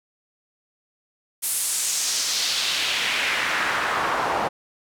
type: noise with band-pass filter sweep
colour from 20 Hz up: pink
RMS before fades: -24 dBFS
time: 1.42-4.49 s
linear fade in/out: 20 ms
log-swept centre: 11000 to 790 Hz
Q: 1.7
effects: none